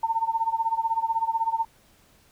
sine tone with tremolo, 904 Hz, A5, 47 cents sharp, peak -19 dBFS, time 0.03-1.65 s, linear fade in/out 5 ms, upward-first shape sine, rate 16 Hz, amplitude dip 85%, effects pink hiss -59 dBFS RMS until 2.31 s

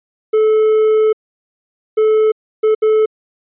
triangle tone bursts at uneven times, 434.1 Hz, A4, 23 cents flat, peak -7 dBFS, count 4, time 0.33-1.13 / 1.97-2.32 / 2.63-2.75 / 2.82-3.06 s, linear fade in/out 10 ms, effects resampled to 8000 Hz

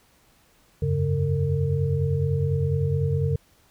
sine tone cluster, 86.9 / 96.8 / 141 / 456.9 Hz, F2 / G2 / C#3 / A#4, -8 / -21 / +30 / -35 cents, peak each -30 / -26 / -23 / -29 dBFS, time 0.82-3.36 s, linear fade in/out 5 ms, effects pink hiss -60 dBFS RMS until 3.7 s

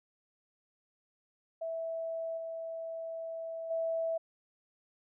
sine tone with level steps, 656 Hz, E5, 9 cents flat, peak -34 / -37 / -30 dBFS, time 1.61-4.18 s, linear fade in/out 10 ms, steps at 2.37 / 3.7 s, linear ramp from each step 10 ms, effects none

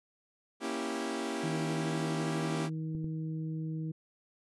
sawtooth chord, A# diminished seventh, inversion none, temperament equal with one note detuned, 235.1 / 277.2 / 329.6 / 392 Hz, A#3 / C#4 / E4 / G4, +15 / 0 / 0 / 0 cents, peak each -35 dBFS, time 0.6-2.7 s, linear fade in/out 50 ms
harmonic tone, 158.7 Hz, D#3, 35 cents sharp, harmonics 1 / 2 / 3, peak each -34 / -41 / -53 dBFS, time 1.43-3.92 s, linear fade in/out 10 ms
clicks, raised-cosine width 3 ms, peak -31 dBFS, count 2, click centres 2.95 / 3.044 s
effects resampled to 24000 Hz

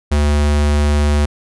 square tone, 73.5 Hz, D2, 2 cents sharp, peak -12 dBFS, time 0.11-1.26 s, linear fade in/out 10 ms, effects resampled to 24000 Hz

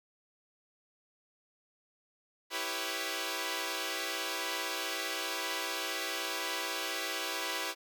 5% pulse chord, C# half-diminished seventh, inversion first, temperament equal, 329.6 / 392 / 493.9 / 554.4 Hz, E4 / G4 / B4 / C#5, 0 / 0 / 0 / 0 cents, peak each -28 dBFS, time 2.5-7.75 s, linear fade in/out 50 ms, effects none

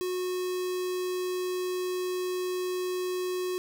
square tone with notch filter, 365 Hz, F#4, 24 cents flat, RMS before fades -31 dBFS, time 0.01-3.58 s, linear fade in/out 0 ms, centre 1500 Hz, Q 1.3, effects none

